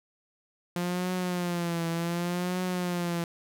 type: tone with vibrato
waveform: sawtooth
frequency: 174.61 Hz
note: F3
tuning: in tune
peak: -24 dBFS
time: 0.76-3.24 s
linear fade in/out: 2 ms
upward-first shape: triangle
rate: 0.67 Hz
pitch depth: 88 cents each way
effects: none